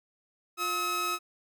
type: tone pair together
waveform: sawtooth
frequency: 352.7 / 1281.1 Hz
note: F4 / E6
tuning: +17 / -50 cents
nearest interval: octave + minor seventh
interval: 2233 cents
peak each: -34 / -25 dBFS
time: 0.57-1.19 s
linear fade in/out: 50 ms
effects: none